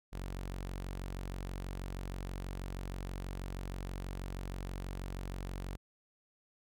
sawtooth tone, 46.25 Hz, F#1, in tune, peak -35 dBFS, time 0.12-5.77 s, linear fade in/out 20 ms, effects none

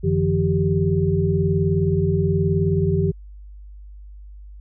sine tone cluster, 92.3 / 151.1 / 170 / 391.6 Hz, F#2 / D3 / F3 / G4, -4 / +50 / -46 / -2 cents, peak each -22 dBFS, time 0.03-3.12 s, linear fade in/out 20 ms, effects added 50 Hz sine -37 dBFS peak until 4.6 s

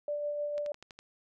sine tone with tremolo, 587.3 Hz, D5, in tune, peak -30 dBFS, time 0.08-0.72 s, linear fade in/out 2 ms, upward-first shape sine, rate 6.5 Hz, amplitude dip 30%
click train, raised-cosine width 0.2 ms, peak -30 dBFS, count 6, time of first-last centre 0.58-0.99 s, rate 12.2 Hz
effects none

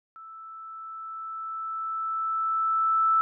sine tone with level ramp, 1318.5 Hz, E6, in tune, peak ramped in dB -42 to -18 dBFS, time 0.16-3.21 s, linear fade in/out 0 ms, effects none

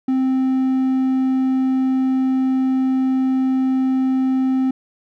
triangle tone, 261.6 Hz, C4, in tune, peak -13 dBFS, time 0.08-4.71 s, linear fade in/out 5 ms, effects none

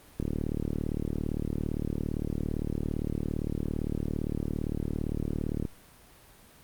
click train, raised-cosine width 3 ms, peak -17 dBFS, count 206, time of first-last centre 0.2-5.652 s, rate 37.6 Hz, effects pink hiss -55 dBFS RMS until 6.63 s + Opus 32 kbps

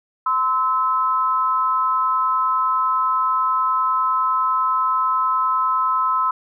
sine tone pair together, 1029.7 / 1300 Hz, C6 / E6, -28 / -24 cents, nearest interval major third, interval 404 cents, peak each -19 dBFS, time 0.26-6.31 s, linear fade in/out 5 ms, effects none

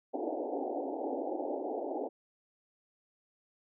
pink band-pass noise, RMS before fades -36 dBFS, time 0.13-2.09 s, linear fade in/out 20 ms, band 260 to 840 Hz, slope 96 dB/octave, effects none

